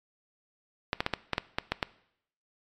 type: clicks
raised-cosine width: 0.3 ms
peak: -10 dBFS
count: 9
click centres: 0.931 / 1.005 / 1.064 / 1.137 / 1.333 / 1.381 / 1.585 / 1.72 / 1.828 s
effects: noise-tail reverb RT60 0.7 s tail -19 dB re dry + MP3 64 kbps